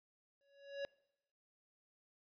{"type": "tone with exponential growth", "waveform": "square", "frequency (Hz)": 560, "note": "C#5", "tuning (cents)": 18, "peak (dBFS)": -38, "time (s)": [0.41, 0.85], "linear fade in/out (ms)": 0, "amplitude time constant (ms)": 94, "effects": ["noise-tail reverb RT60 0.9 s tail -24 dB re dry", "resampled to 11025 Hz"]}